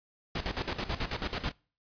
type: noise with tremolo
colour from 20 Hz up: pink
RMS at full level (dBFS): -32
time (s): 0.35-1.52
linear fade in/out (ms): 5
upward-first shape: square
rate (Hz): 9.2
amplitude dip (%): 75
effects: noise-tail reverb RT60 0.4 s tail -26 dB re dry + resampled to 11025 Hz